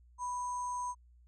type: tone with sample-and-hold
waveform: sine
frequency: 987.8 Hz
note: B5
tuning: in tune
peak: -34 dBFS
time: 0.18-0.95 s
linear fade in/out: 50 ms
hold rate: 7350 Hz
effects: added 60 Hz sine -58 dBFS peak until 1.27 s + resampled to 22050 Hz